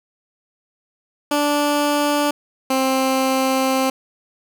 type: tone pair in turn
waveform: 15% pulse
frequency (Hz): 292 / 263.8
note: D4 / C4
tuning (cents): -10 / +14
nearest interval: major second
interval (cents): 176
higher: first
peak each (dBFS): -10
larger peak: neither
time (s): 1.31-2.31 / 2.7-3.9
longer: second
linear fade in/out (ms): 5
effects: none